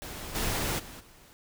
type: noise with level steps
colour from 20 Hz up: pink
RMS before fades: -40 / -30 / -45 / -55 dBFS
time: 0.02-1.33 s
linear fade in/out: 0 ms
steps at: 0.34 / 0.78 / 0.99 s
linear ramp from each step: 20 ms
effects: none